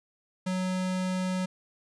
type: tone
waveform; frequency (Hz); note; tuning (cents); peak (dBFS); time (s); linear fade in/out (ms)
square; 185; F#3; 0; -28; 0.46-1.46; 10
effects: resampled to 22050 Hz + 11-bit